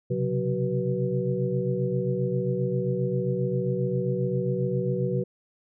sine tone cluster, 127.5 / 135 / 182.7 / 376.4 / 488 Hz, C3 / C#3 / F#3 / F#4 / B4, -44 / -45 / -22 / +30 / -21 cents, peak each -30 dBFS, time 0.1-5.24 s, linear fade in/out 10 ms, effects none

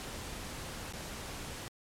pink noise with dropouts, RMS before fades -42 dBFS, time 0-1.68 s, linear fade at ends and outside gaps 0 ms, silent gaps 0.925-0.935 s, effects low-pass 11000 Hz 12 dB/octave + MP3 96 kbps

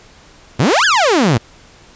sawtooth exponential two-way sweep, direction up then down, 104 to 1756 to 104 Hz, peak -6 dBFS, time 0.59-1.38 s, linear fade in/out 10 ms, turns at 0.85 s, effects pink hiss -44 dBFS RMS until 1.95 s + resampled to 16000 Hz

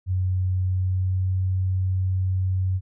sine tone with pitch glide, 92.5 to 93.47 Hz, F#2 to F#2, 0 to +18 cents, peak -20 dBFS, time 0.06-2.81 s, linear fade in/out 50 ms, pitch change +18 cents, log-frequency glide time 0.61-1.36 s, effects none

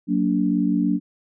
sine chord, Gb augmented, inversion none, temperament just, 185 / 231.2 / 289.1 Hz, Gb3 / Bb3 / D4, 0 / -14 / -27 cents, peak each -22 / -23 / -21 dBFS, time 0.07-1 s, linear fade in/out 50 ms, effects none

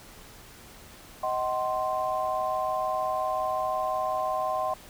sine chord, C diminished, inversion first, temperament just, 627.9 / 753.5 / 1046.5 Hz, Eb5 / Gb5 / C6, +16 / +31 / 0 cents, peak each -30 dBFS, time 1.23-4.74 s, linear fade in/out 5 ms, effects pink hiss -49 dBFS RMS until 4.89 s

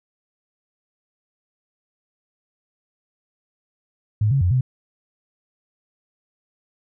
sine tone with pitch steps, 106.2 / 137.1 / 89.5 / 128.2 Hz, G#2 / C#3 / F2 / C3, +39 / -19 / +43 / -35 cents, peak -15 dBFS, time 4.21-4.61 s, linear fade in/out 5 ms, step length 100 ms, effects none

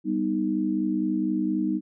sine chord, G augmented, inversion none, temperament equal, 196 / 246.9 / 311.1 Hz, G3 / B3 / D#4, 0 / 0 / 0 cents, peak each -28 / -29 / -25 dBFS, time 0.04-1.81 s, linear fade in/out 50 ms, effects none

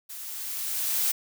blue noise with level ramp, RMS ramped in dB -40 to -24 dBFS, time 0.09-1.12 s, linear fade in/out 10 ms, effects none

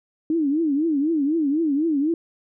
sine tone with vibrato, 302.8 Hz, D#4, 47 cents flat, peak -18 dBFS, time 0.3-2.14 s, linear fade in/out 2 ms, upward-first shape triangle, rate 4 Hz, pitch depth 210 cents each way, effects none

